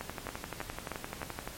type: two click trains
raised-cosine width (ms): 0.5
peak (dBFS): -20 / -21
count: 4 / 18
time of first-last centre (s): 0.29-1.23 / 0.01-1.476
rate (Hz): 3.19 / 11.6
effects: pink hiss -46 dBFS RMS until 1.57 s + MP3 64 kbps